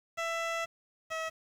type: tone pair in turn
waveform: 15% pulse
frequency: 665 / 644.2 Hz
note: E5 / E5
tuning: +15 / -40 cents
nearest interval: minor second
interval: 55 cents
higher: first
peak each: -25 / -27 dBFS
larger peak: first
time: 0.17-0.66 / 1.1-1.3 s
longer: first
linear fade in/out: 20 ms
effects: low-pass 6000 Hz 12 dB/octave + 9-bit